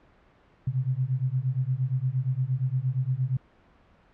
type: beating tone pair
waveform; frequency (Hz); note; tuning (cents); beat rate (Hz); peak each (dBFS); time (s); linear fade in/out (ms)
sine; 125.3 / 133.9; B2 / C3; +25 / +40; 8.6; -27; 0.67-3.37; 5
effects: pink hiss -59 dBFS RMS until 4.13 s + low-pass 2000 Hz 12 dB/octave